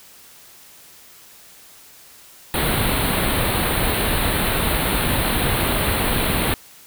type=band-stop noise; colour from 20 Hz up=pink; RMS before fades=-20 dBFS; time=2.54-6.54 s; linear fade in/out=0 ms; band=4300 to 8600 Hz; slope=96 dB/octave; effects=white hiss -46 dBFS RMS until 6.86 s